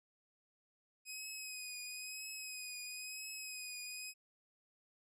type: tone with vibrato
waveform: 15% pulse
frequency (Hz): 2515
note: D#7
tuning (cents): +18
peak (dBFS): -37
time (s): 1.05-4.14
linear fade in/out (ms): 50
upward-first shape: triangle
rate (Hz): 1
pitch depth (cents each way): 42
effects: none